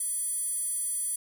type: tone with high-pass filter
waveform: square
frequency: 659.3 Hz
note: E5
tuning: in tune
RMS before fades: -31 dBFS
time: 0-1.16 s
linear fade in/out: 5 ms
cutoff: 10000 Hz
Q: 8.2
effects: none